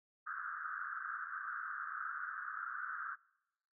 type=band-pass noise; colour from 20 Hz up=white; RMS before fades=-43 dBFS; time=0.26-3.16 s; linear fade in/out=20 ms; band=1200 to 1600 Hz; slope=96 dB/octave; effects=noise-tail reverb RT60 0.9 s tail -24 dB re dry